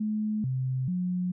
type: tone with pitch steps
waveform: sine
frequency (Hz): 213.9 / 129.8 / 180.6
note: A3 / C3 / F#3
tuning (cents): -49 / -13 / -42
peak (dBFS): -26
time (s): 0-1.32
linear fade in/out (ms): 10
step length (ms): 440
effects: none